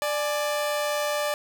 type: tone pair together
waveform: sawtooth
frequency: 591 / 844.5 Hz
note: D5 / G#5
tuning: +11 / +29 cents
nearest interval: tritone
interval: 618 cents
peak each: -21 / -30 dBFS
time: 0.02-1.34 s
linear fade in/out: 0 ms
effects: none